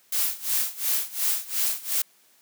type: noise with tremolo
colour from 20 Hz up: blue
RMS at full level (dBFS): -23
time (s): 0.12-2.02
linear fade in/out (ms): 5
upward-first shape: sine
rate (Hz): 2.8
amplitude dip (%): 90
effects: white hiss -60 dBFS RMS until 2.41 s + high-pass 150 Hz 12 dB/octave